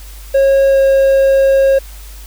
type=tone with pitch glide; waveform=triangle; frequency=545 to 541.5 Hz; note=C#5 to C#5; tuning=-29 to -41 cents; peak=-5 dBFS; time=0.34-1.79 s; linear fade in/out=10 ms; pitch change=-12 cents; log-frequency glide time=0.69-0.78 s; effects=added 50 Hz sine -30 dBFS peak until 2.26 s + white hiss -39 dBFS RMS until 2.26 s